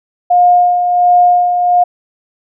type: tone with tremolo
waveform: sine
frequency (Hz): 712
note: F5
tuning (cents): +33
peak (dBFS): -4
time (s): 0.3-1.84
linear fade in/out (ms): 10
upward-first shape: sine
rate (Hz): 1.4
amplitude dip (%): 50
effects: none